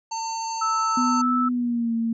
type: harmonic tone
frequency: 902 Hz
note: A5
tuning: 43 cents sharp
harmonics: 1 / 3 / 5 / 7 / 8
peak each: -27 / -44 / -37 / -36 / -44 dBFS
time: 0.11-1.22 s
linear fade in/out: 10 ms
type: tone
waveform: sine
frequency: 1312 Hz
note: E6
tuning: 9 cents flat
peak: -21 dBFS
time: 0.61-1.49 s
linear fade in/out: 10 ms
type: tone with pitch glide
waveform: sine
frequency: 248.1 to 228.8 Hz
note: B3 to A#3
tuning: +8 to -32 cents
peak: -21 dBFS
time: 0.97-2.13 s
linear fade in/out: 5 ms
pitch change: -140 cents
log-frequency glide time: 1.49-1.94 s
effects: none